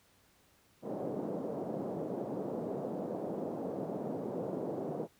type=band-pass noise; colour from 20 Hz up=white; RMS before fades=-38 dBFS; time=0.82-5.08 s; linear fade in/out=50 ms; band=150 to 600 Hz; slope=24 dB/octave; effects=pink hiss -67 dBFS RMS until 5.19 s + high-pass 60 Hz 12 dB/octave